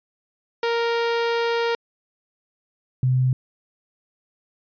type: tone pair in turn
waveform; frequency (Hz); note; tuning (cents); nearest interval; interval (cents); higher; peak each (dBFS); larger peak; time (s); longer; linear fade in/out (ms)
sawtooth / sine; 466.2 / 128.35; A#4 / C3; 0 / -33; octave + minor seventh; 2233; first; -16; neither; 0.63-1.75 / 3.03-3.33; first; 2
effects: resampled to 11025 Hz